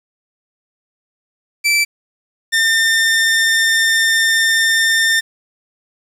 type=tone pair in turn; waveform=sawtooth; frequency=2327 / 1804.9 Hz; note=D7 / A6; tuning=-17 / +44 cents; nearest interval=major third; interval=439 cents; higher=first; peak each=-8 dBFS; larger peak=neither; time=1.64-1.85 / 2.52-5.21 s; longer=second; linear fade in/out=20 ms; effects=low-pass 11000 Hz 12 dB/octave + 7-bit